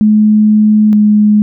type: tone pair in turn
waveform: sine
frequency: 213.1 / 210.2 Hz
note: G#3 / G#3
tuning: +45 / +21 cents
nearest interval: unison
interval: 24 cents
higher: first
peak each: -4 dBFS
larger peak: neither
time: 0.01-0.93 / 0.93-1.42 s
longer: first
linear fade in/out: 0 ms
effects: none